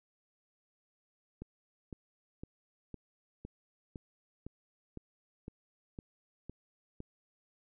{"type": "click train", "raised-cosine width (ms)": 3, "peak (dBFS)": -30, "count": 12, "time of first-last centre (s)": [1.42, 7.004], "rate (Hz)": 1.97, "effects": []}